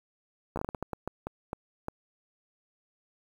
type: slowing click train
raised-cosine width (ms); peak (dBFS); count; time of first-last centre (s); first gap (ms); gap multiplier
1; -19; 13; 0.56-1.884; 13; 1.35
effects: 8-bit